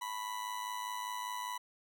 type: tone with amplitude modulation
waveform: 40% pulse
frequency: 987.8 Hz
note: B5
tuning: in tune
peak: -34 dBFS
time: 0.01-1.58 s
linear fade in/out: 10 ms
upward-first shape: sine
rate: 105 Hz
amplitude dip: 60%
effects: none